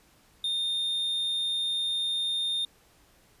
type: tone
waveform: triangle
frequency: 3644 Hz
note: A#7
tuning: 40 cents flat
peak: -25 dBFS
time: 0.44-2.65 s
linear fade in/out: 2 ms
effects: pink hiss -61 dBFS RMS until 3.4 s + resampled to 32000 Hz